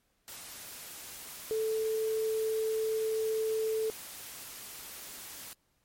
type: tone in noise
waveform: sine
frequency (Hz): 440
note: A4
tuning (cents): 0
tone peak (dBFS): -28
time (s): 1.51-3.9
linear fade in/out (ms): 0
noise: white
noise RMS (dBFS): -45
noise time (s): 0.28-5.53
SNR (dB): +14
effects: pink hiss -74 dBFS RMS until 5.84 s + MP3 64 kbps